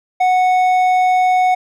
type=tone with hard clipping; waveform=sine; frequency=737 Hz; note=F#5; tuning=7 cents flat; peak=-12 dBFS; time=0.2-1.55 s; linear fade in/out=10 ms; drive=6 dB; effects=none